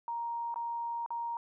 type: tone with dropouts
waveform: sine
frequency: 936 Hz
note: A#5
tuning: 7 cents sharp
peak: -33 dBFS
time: 0.08-1.37 s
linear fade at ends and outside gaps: 1 ms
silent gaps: 0.542-0.559 / 1.062-1.105 s
effects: none